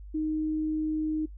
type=tone; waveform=sine; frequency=310.3 Hz; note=D#4; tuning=5 cents flat; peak=-26 dBFS; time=0.14-1.26 s; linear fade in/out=10 ms; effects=noise-tail reverb RT60 0.1 s tail -21 dB re dry + added 50 Hz sine -41 dBFS peak until 1.37 s